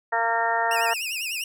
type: harmonic tone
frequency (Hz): 229.7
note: A#3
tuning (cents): -25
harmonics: 2 / 3 / 4 / 5 / 6 / 7 / 8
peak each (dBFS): -33 / -26 / -25 / -37 / -29 / -34 / -27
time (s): 0.12-0.94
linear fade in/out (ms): 10
type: tone with vibrato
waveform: sawtooth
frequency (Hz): 2637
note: E7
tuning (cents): 0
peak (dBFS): -24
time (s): 0.71-1.44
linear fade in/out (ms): 2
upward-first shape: triangle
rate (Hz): 10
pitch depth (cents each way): 170
effects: none